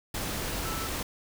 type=tone in noise; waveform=sine; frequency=1320 Hz; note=E6; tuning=2 cents sharp; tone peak=-38 dBFS; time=0.65-0.87 s; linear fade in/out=5 ms; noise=pink; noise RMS=-33 dBFS; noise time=0.14-1.03 s; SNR=-8 dB; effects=none